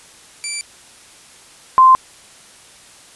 5% pulse / sine tone pair in turn, 2337 / 1041 Hz, D7 / C6, -9 / -9 cents, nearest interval octave + major second, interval 1400 cents, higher first, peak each -11 / -5 dBFS, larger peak second, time 0.44-0.61 / 1.78-1.95 s, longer neither, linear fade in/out 0 ms, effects white hiss -44 dBFS RMS until 3.15 s + resampled to 24000 Hz

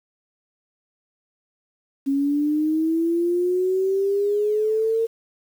sine linear sweep, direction up, 272.3 to 457 Hz, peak -18 dBFS, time 2.06-5.07 s, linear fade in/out 20 ms, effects 8-bit

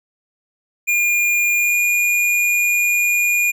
square tone with pitch glide, 2416 to 2430 Hz, D7 to D#7, +48 to -42 cents, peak -15 dBFS, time 0.87-3.52 s, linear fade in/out 20 ms, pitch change +10 cents, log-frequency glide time 1.55-1.75 s, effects none

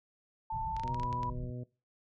sine tone with pitch glide, 886 to 983.1 Hz, A5 to B5, +12 to -8 cents, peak -34 dBFS, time 0.5-1.3 s, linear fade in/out 5 ms, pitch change +180 cents, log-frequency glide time 0.77-1.04 s
pink low-pass noise, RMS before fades -42 dBFS, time 0.52-1.51 s, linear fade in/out 2 ms, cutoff 160 Hz, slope 48 dB/octave
clicks, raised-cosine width 0.2 ms, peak -29 dBFS, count 9, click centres 0.766 / 0.797 / 0.835 / 0.878 / 0.945 / 0.998 / 1.033 / 1.128 / 1.232 s
harmonic tone, 123.47 Hz, B2, in tune, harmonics 1 / 2 / 3 / 4 / 5, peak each -39 / -45 / -49 / -51 / -53 dBFS, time 0.83-1.64 s, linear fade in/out 10 ms
effects noise-tail reverb RT60 0.3 s tail -21 dB re dry

